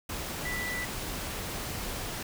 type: tone in noise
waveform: sine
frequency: 1975.5 Hz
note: B6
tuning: in tune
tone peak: -33 dBFS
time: 0.45-0.85 s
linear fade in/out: 5 ms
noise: pink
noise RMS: -36 dBFS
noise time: 0.09-2.23 s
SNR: 0 dB
effects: none